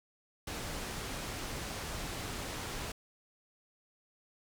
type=low-pass noise; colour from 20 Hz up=pink; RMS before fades=-40 dBFS; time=0.47-2.92 s; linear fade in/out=5 ms; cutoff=9900 Hz; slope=12 dB/octave; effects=none